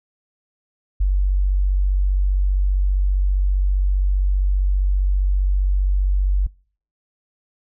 sine tone, 47.57 Hz, F#1, 49 cents sharp, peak -14 dBFS, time 1-6.47 s, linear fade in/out 10 ms, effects noise-tail reverb RT60 0.5 s tail -26 dB re dry

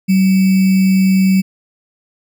sine tone with sample-and-hold, 190 Hz, F#3, 46 cents sharp, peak -8 dBFS, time 0.08-1.42 s, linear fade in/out 20 ms, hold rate 2450 Hz, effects none

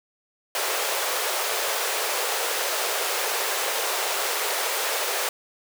pink high-pass noise, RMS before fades -26 dBFS, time 0.55-5.29 s, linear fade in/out 2 ms, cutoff 410 Hz, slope 48 dB/octave, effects none

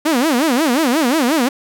sawtooth tone with vibrato, 278.6 Hz, C#4, 9 cents sharp, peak -9 dBFS, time 0.05-1.49 s, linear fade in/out 10 ms, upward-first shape sine, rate 5.6 Hz, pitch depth 290 cents each way, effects none

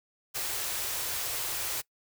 white band-stop noise, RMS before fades -33 dBFS, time 0.34-1.82 s, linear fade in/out 20 ms, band 150 to 320 Hz, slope 48 dB/octave, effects noise-tail reverb RT60 0.1 s tail -22 dB re dry

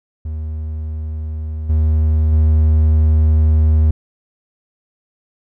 triangle tone with level steps, 77.78 Hz, D#2, in tune, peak -19 / -9 / -7 dBFS, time 0.25-3.91 s, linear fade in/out 5 ms, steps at 1.69 / 2.32 s, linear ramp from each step 10 ms, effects none

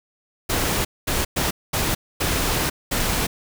pink noise bursts at uneven times, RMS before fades -22 dBFS, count 6, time 0.49-0.85 / 1.07-1.25 / 1.36-1.51 / 1.73-1.95 / 2.2-2.7 / 2.91-3.27 s, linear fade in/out 10 ms, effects none

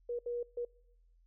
sine tone bursts at uneven times, 480 Hz, B4, 49 cents flat, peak -34 dBFS, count 3, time 0.09-0.19 / 0.26-0.43 / 0.57-0.65 s, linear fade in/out 5 ms, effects noise-tail reverb RT60 0.8 s tail -25 dB re dry + added 42 Hz sine -63 dBFS peak until 1.26 s

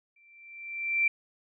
sine tone with exponential growth, 2349 Hz, D7, in tune, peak -20 dBFS, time 0.16-1.08 s, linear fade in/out 5 ms, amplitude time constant 200 ms, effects none

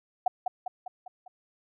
sine tone with echo, 740 Hz, F#5, in tune, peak -19 dBFS, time 0.26-0.28 s, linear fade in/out 5 ms, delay 200 ms, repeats 5, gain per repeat -5 dB, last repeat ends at 1.28 s, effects none

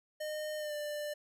square tone with pitch glide, 611 to 593.6 Hz, D#5 to D5, -32 to +18 cents, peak -37 dBFS, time 0.2-1.14 s, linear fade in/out 10 ms, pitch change -50 cents, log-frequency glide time 0.57-0.74 s, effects none

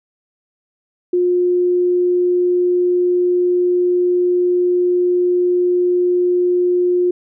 sine tone, 357 Hz, F4, 38 cents sharp, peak -12 dBFS, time 1.13-7.11 s, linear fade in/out 5 ms, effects none

